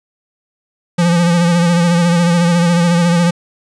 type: tone with vibrato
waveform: square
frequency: 172.1 Hz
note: F3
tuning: 25 cents flat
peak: -10 dBFS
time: 0.98-3.31 s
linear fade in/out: 10 ms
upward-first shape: sine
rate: 14 Hz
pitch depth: 43 cents each way
effects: resampled to 22050 Hz + 8-bit